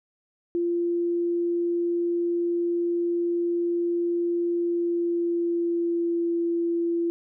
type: tone with pitch glide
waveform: sine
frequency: 344.7 to 339.6 Hz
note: F4 to F4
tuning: -23 to -48 cents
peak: -22 dBFS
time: 0.55-7.1 s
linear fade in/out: 0 ms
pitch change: -25 cents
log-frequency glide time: 4.54-6.34 s
effects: none